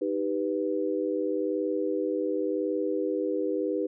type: chord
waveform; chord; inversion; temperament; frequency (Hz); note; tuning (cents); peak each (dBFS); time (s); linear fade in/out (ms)
sine; Eb augmented; none; equal; 311.1 / 392 / 493.9; Eb4 / G4 / B4; 0 / 0 / 0; -30; 0.01-3.87; 10
effects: none